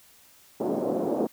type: band-pass noise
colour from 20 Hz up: pink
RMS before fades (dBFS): -27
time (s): 0.6-1.27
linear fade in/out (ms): 5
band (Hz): 230 to 650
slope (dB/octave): 24
effects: white hiss -56 dBFS RMS until 1.32 s